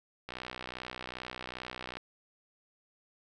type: click train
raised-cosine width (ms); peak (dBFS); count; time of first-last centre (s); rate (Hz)
0.3; -23; 106; 0.29-1.97; 62.5
effects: none